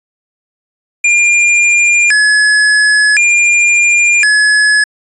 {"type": "tone with vibrato", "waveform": "square", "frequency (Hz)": 2020, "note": "B6", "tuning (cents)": 39, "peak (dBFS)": -7, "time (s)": [1.04, 4.84], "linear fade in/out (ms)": 5, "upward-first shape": "square", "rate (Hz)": 0.47, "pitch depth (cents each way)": 300, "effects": ["resampled to 24000 Hz"]}